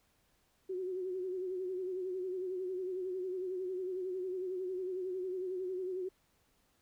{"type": "tone with vibrato", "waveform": "sine", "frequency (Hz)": 370, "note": "F#4", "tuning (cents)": 0, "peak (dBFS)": -35, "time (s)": [0.69, 6.09], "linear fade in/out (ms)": 10, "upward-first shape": "sine", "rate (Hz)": 11, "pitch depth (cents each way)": 54, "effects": ["pink hiss -73 dBFS RMS until 6.81 s"]}